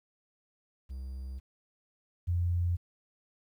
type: tone pair in turn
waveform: triangle / sine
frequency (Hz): 65.41 / 87.31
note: C2 / F2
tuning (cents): 0 / 0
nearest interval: perfect fourth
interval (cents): 500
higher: second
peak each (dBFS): -35 / -26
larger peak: second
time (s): 0.89-1.4 / 2.27-2.77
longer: first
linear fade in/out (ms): 20
effects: 11-bit